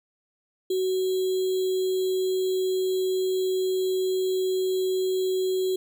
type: tone with sample-and-hold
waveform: sine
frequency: 373.9 Hz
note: F#4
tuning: 18 cents sharp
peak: -22 dBFS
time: 0.7-5.76 s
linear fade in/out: 5 ms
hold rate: 3675 Hz
effects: none